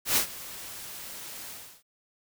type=noise with ADSR envelope; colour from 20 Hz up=white; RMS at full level=-22 dBFS; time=0.05-1.83 s; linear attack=110 ms; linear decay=100 ms; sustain=-19 dB; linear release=340 ms; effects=none